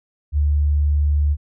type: tone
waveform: sine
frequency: 73.4 Hz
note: D2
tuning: in tune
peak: -14 dBFS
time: 0.32-1.37 s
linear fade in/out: 50 ms
effects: none